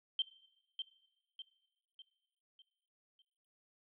sine tone with echo, 3136 Hz, G7, in tune, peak -30 dBFS, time 0.19-0.22 s, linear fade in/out 2 ms, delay 600 ms, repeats 5, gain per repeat -7 dB, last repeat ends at 3.22 s, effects noise-tail reverb RT60 1.0 s tail -19 dB re dry

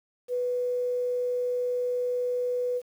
sine tone with quantisation, 493.9 Hz, B4, in tune, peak -25 dBFS, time 0.28-2.82 s, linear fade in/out 50 ms, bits 9, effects none

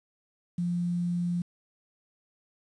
sine tone with quantisation, 174.61 Hz, F3, in tune, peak -26 dBFS, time 0.58-1.42 s, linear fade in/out 5 ms, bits 9, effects resampled to 22050 Hz

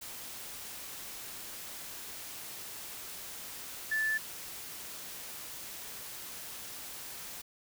sine tone in noise, 1749 Hz, A6, 11 cents flat, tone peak -28 dBFS, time 3.91-4.18 s, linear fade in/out 10 ms, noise white, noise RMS -44 dBFS, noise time 0.01-7.42 s, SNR +13 dB, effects none

